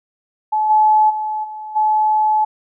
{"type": "tone with level steps", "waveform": "sine", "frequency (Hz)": 859, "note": "A5", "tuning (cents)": -42, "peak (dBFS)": [-14, -9, -19, -27, -12], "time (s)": [0.52, 2.45], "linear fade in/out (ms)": 10, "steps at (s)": [0.69, 1.09, 1.43, 1.75], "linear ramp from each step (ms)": 20, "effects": []}